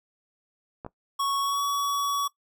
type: clicks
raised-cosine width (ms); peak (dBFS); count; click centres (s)
1; -23; 2; 0.848 / 0.864
type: tone with pitch glide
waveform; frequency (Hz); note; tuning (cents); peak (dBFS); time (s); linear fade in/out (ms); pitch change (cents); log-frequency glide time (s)
square; 1108.7 to 1130; C#6 to C#6; 0 to +33; -25; 1.19-2.28; 10; +33; 1.4-1.62
effects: noise-tail reverb RT60 0.1 s tail -19 dB re dry